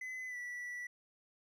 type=tone with pitch glide; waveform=triangle; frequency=2024 to 1957.3 Hz; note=B6 to B6; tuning=+42 to -16 cents; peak=-39 dBFS; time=0.01-0.87 s; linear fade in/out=5 ms; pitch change=-58 cents; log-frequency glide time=0.27-0.37 s; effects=none